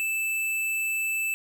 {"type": "tone", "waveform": "square", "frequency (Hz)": 2637, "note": "E7", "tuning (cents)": 0, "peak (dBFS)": -26, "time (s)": [0, 1.34], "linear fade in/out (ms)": 0, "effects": []}